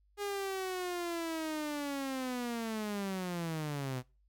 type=linear sweep; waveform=sawtooth; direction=down; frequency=411.2 to 123.47 Hz; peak=-31 dBFS; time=0.17-4.03 s; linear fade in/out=50 ms; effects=noise-tail reverb RT60 0.3 s tail -23 dB re dry + added 50 Hz sine -66 dBFS peak until 4.28 s